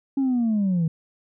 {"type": "linear sweep", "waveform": "sine", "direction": "down", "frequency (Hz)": [277.2, 156.8], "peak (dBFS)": -17, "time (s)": [0.17, 0.88], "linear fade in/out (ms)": 5, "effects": ["tanh soft clip ceiling -17 dBFS"]}